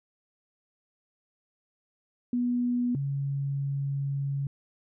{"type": "tone pair in turn", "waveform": "sine", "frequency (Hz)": [244.1, 139.27], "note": ["B3", "C#3"], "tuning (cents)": [-20, 8], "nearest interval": "minor seventh", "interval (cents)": 972, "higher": "first", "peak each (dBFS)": [-24, -27], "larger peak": "first", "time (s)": [[2.33, 2.95], [2.95, 4.47]], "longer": "second", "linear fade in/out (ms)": 2, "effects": []}